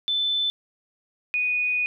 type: tone pair in turn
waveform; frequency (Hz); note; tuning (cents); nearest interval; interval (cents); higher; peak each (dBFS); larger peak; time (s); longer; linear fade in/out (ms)
sine; 3520 / 2476; A7 / D#7; 0 / -9; tritone; 609; first; -21; neither; 0.08-0.5 / 1.34-1.86; second; 0
effects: none